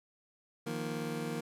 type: chord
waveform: 25% pulse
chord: Eb suspended second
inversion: none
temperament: just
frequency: 155.56 / 175.01 / 233.3 Hz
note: Eb3 / F3 / Bb3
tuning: 0 / +4 / +2 cents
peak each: -36 / -39 / -35 dBFS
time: 0.66-1.41 s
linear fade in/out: 10 ms
effects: resampled to 32000 Hz + 10-bit